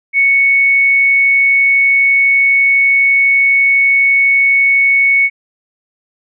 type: tone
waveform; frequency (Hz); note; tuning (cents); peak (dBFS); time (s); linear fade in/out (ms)
sine; 2217; C#7; 0; -7; 0.13-5.3; 50
effects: none